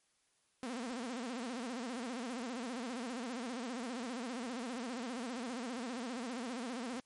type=tone with vibrato; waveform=sawtooth; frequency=243.8 Hz; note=B3; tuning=22 cents flat; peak=-35 dBFS; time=0.63-7 s; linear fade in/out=0 ms; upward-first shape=sine; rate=15 Hz; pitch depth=150 cents each way; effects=white hiss -75 dBFS RMS until 7.05 s + MP3 48 kbps